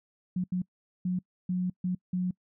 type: tone bursts at uneven times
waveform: sine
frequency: 181.6 Hz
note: F#3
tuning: 32 cents flat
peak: -26 dBFS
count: 6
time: 0.36-0.44 / 0.52-0.62 / 1.05-1.19 / 1.49-1.7 / 1.84-1.95 / 2.13-2.31 s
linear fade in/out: 5 ms
effects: noise-tail reverb RT60 0.1 s tail -25 dB re dry

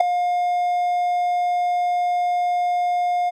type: tone with ADSR envelope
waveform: triangle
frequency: 711 Hz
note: F5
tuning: 31 cents sharp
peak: -5 dBFS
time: 0-3.31 s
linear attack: 8 ms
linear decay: 4 ms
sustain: -11 dB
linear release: 27 ms
effects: none

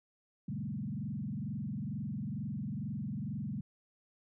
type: tone with frequency modulation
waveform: sine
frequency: 172.9 Hz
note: F3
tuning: 17 cents flat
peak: -35 dBFS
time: 0.48-3.61 s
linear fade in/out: 5 ms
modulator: 22.2 Hz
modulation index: 2.6
effects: none

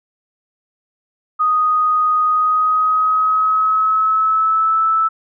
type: tone with pitch glide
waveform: sine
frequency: 1244.5 to 1313.2 Hz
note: D#6 to E6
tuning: 0 to -7 cents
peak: -12 dBFS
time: 1.39-5.09 s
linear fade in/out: 20 ms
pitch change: +93 cents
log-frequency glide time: 2.26-4.81 s
effects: none

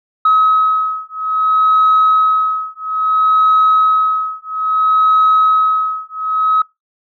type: beating tone pair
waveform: sine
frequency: 1277 / 1277.6 Hz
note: D#6 / D#6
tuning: +45 / +45 cents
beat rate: 0.6 Hz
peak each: -12 dBFS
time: 0.25-6.62 s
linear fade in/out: 5 ms
effects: noise-tail reverb RT60 0.2 s tail -24 dB re dry + tanh soft clip ceiling -4 dBFS

